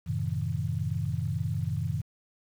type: chord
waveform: sine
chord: F# diminished seventh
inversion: none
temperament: just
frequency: 92.5 / 111 / 133.2 / 159.84 Hz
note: F#2 / A2 / C3 / Eb3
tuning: 0 / +16 / +31 / +47 cents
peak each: -33 dBFS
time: 0.06-2.02 s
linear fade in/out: 20 ms
effects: 9-bit